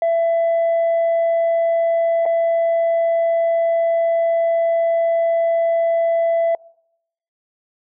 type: tone with dropouts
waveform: sine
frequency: 668 Hz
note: E5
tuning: 23 cents sharp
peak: -12 dBFS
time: 0.02-6.55 s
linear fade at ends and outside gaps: 2 ms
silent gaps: 2.255-2.261 s
effects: noise-tail reverb RT60 0.8 s tail -26 dB re dry + tanh soft clip ceiling -13 dBFS